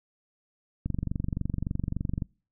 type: click train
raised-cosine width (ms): 5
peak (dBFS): -17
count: 33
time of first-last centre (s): 0.86-2.222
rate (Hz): 23.5
effects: noise-tail reverb RT60 0.4 s tail -26 dB re dry